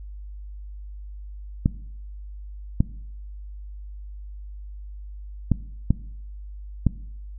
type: clicks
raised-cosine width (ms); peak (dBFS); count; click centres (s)
5; -5; 5; 1.659 / 2.805 / 5.517 / 5.906 / 6.867
effects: noise-tail reverb RT60 0.7 s tail -19 dB re dry + added 50 Hz sine -35 dBFS peak until 7.38 s